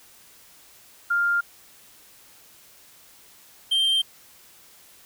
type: tone pair in turn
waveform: sine / triangle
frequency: 1400 / 3156 Hz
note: F6 / G7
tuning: +4 / +11 cents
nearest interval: octave + major second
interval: 1407 cents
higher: second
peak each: -19 / -17 dBFS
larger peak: second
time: 1.1-1.41 / 3.71-4.02 s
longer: neither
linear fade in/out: 10 ms
effects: white hiss -52 dBFS RMS until 5.05 s